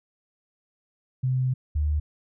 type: tone pair in turn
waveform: sine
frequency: 128.8 / 74.83 Hz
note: C3 / D2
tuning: -27 / +33 cents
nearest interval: major sixth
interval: 940 cents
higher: first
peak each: -21 dBFS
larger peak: neither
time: 1.23-1.54 / 1.75-2 s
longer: first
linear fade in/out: 10 ms
effects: none